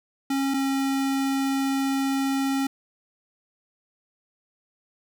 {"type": "tone pair in turn", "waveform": "square", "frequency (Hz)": [272.9, 271.5], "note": ["C#4", "C#4"], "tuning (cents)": [-27, -36], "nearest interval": "unison", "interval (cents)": 9, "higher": "first", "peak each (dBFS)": [-23, -23], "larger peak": "neither", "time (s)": [[0.3, 0.54], [0.54, 2.67]], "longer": "second", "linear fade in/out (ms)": 5, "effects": []}